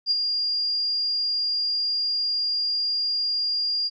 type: tone with ADSR envelope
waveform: sine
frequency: 4813 Hz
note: D8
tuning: 42 cents sharp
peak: -17 dBFS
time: 0.06-3.9 s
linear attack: 49 ms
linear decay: 30 ms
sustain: -5 dB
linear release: 34 ms
effects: none